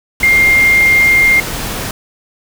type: tone in noise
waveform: sine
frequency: 2114 Hz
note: C7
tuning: 17 cents sharp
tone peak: -6 dBFS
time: 0.23-1.4 s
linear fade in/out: 2 ms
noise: pink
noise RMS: -21 dBFS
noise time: 0.2-1.91 s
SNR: +12 dB
effects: none